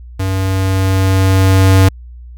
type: tone with level ramp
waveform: square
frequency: 95.3 Hz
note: G2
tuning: 48 cents flat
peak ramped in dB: -15 to -5 dBFS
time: 0.19-1.89 s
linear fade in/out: 10 ms
effects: added 60 Hz sine -30 dBFS peak until 2.37 s